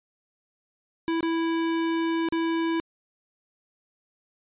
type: tone with dropouts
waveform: square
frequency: 329.6 Hz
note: E4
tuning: in tune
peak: -24 dBFS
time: 1.08-2.8 s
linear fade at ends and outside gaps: 0 ms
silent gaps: 1.207-1.229 / 2.287-2.324 s
effects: resampled to 8000 Hz

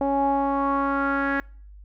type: tone with low-pass filter sweep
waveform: sawtooth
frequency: 277.2 Hz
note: C#4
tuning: in tune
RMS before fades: -23 dBFS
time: 0.01-1.4 s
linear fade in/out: 0 ms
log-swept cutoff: 720 to 1700 Hz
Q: 5.7
effects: noise-tail reverb RT60 0.5 s tail -26 dB re dry + added 50 Hz sine -42 dBFS peak until 1.84 s

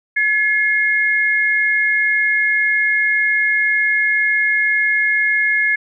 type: tone pair together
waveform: sine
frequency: 1705.1 / 2147 Hz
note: G#6 / C7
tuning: +45 / +44 cents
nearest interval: major third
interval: 399 cents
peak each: -16 dBFS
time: 0.16-5.76 s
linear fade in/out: 10 ms
effects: none

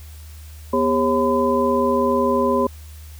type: tone cluster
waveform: sine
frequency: 244.8 / 400.4 / 543 / 1012 Hz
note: B3 / G4 / C#5 / B5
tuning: -15 / +37 / -36 / +42 cents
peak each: -21 dBFS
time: 0.73-2.67 s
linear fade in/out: 5 ms
effects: added 76 Hz sine -36 dBFS peak until 3.19 s + white hiss -48 dBFS RMS until 3.19 s

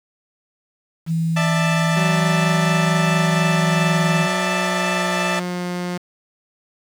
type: tone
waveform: sine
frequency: 163.9 Hz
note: E3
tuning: 10 cents flat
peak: -17 dBFS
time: 1.06-4.28 s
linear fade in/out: 50 ms
type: chord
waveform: 15% pulse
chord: D suspended second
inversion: none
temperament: equal with one note detuned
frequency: 594.8 / 659.3 / 880 Hz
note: D5 / E5 / A5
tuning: +22 / 0 / 0 cents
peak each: -18 dBFS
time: 1.36-5.4 s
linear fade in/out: 10 ms
type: tone with pitch glide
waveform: sawtooth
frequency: 188.4 to 177.83 Hz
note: F#3 to F3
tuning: +32 to +32 cents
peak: -19 dBFS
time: 1.96-5.98 s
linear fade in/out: 10 ms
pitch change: -100 cents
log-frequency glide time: 3.12-5.65 s
effects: low-pass 8000 Hz 12 dB/octave + 7-bit

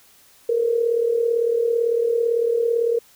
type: tone with amplitude modulation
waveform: sine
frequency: 466.2 Hz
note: A#4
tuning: in tune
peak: -14 dBFS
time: 0.49-2.99 s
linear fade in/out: 5 ms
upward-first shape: sine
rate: 37.9 Hz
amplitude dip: 65%
effects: white hiss -53 dBFS RMS until 3.15 s

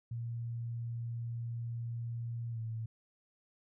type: tone with pitch glide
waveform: sine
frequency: 117.2 to 112.62 Hz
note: A#2 to A2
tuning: +10 to +41 cents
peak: -36 dBFS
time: 0.11-2.86 s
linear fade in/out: 5 ms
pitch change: -69 cents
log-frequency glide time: 2.51-2.59 s
effects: none

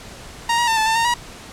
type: tone with pitch steps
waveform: sawtooth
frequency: 933 / 952 / 899 / 875 / 894 / 920 / 960 Hz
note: A#5 / A#5 / A5 / A5 / A5 / A#5 / B5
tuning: +1 / +36 / +37 / -10 / +27 / -23 / -49 cents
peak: -12 dBFS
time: 0.49-1.141 s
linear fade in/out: 5 ms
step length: 93 ms
effects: pink hiss -38 dBFS RMS until 1.52 s + low-pass 9000 Hz 12 dB/octave

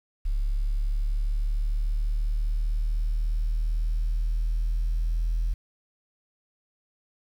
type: linear sweep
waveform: sine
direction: up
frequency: 35.28 to 41.2 Hz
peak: -21 dBFS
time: 0.25-5.54 s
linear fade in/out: 10 ms
effects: tanh soft clip ceiling -20 dBFS + 9-bit

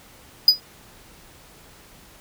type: tone with exponential decay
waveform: triangle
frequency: 4946 Hz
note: D#8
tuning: 11 cents flat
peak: -4 dBFS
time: 0.48-0.6 s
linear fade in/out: 2 ms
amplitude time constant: 24 ms
effects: pink hiss -49 dBFS RMS until 2.2 s

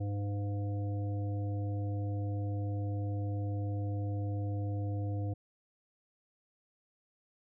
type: harmonic tone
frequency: 101.5 Hz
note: G#2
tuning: 39 cents flat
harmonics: 1 / 3 / 5 / 7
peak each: -32 / -42 / -46 / -49 dBFS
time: 0-5.34 s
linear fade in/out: 10 ms
effects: none

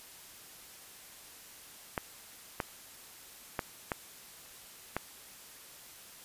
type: clicks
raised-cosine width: 0.5 ms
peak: -16 dBFS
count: 5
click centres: 1.978 / 2.602 / 3.592 / 3.918 / 4.966 s
effects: white hiss -52 dBFS RMS until 6.24 s + resampled to 32000 Hz

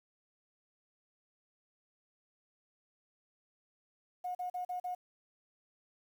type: tone bursts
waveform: sine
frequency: 723 Hz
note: F#5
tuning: 40 cents flat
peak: -34 dBFS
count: 5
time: 4.24-4.95 s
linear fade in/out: 10 ms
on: 110 ms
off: 40 ms
effects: tanh soft clip ceiling -30 dBFS + 10-bit

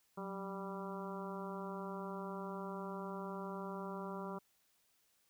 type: harmonic tone with a mistuned harmonic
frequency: 196 Hz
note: G3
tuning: in tune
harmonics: 1 / 2 / 3 / 4 / 5 / 6 / 7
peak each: -45 / -47 / -50 / -53 / -49 / -51 / -54 dBFS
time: 0.17-4.39 s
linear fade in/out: 10 ms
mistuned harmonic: 1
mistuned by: -89 cents
effects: white hiss -75 dBFS RMS until 5.29 s

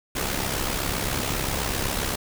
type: noise with amplitude modulation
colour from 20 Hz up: pink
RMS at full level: -24 dBFS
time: 0.15-2.16 s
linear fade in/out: 10 ms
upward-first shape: sine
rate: 67.6 Hz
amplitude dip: 60%
effects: none

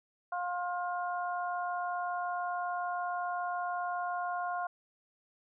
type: harmonic tone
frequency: 354.6 Hz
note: F4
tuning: 26 cents sharp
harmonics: 2 / 3 / 4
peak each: -34 / -38 / -40 dBFS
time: 0.32-4.67 s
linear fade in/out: 5 ms
effects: none

